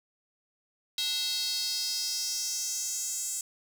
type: tone with high-pass filter sweep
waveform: square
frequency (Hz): 293.8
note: D4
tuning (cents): +1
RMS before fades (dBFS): -32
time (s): 0.98-3.41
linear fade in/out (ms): 2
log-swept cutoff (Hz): 3800 to 7500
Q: 4.3
effects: none